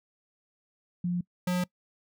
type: tone pair in turn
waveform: sine / square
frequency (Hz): 176.5 / 179.79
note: F3 / F#3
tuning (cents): +19 / -49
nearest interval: unison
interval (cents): 32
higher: second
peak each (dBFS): -26 / -26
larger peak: neither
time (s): 1.04-1.21 / 1.47-1.64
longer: neither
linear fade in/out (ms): 5
effects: noise-tail reverb RT60 0.1 s tail -23 dB re dry